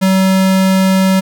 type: tone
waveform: square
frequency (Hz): 189.9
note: F#3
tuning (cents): +45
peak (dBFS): -9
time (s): 0.01-1.21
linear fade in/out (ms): 20
effects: none